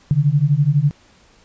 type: beating tone pair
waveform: sine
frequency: 138.5 / 150.5 Hz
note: C#3 / D3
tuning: -1 / +43 cents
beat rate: 12 Hz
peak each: -16 / -15 dBFS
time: 0.11-0.91 s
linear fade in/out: 0 ms
effects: pink hiss -52 dBFS RMS until 1.44 s + resampled to 16000 Hz